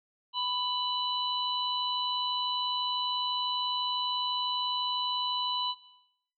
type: harmonic tone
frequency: 994 Hz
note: B5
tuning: 11 cents sharp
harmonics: 1 / 3 / 4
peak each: -33 / -33 / -35 dBFS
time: 0.33-5.75 s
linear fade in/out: 50 ms
effects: noise-tail reverb RT60 0.8 s tail -17 dB re dry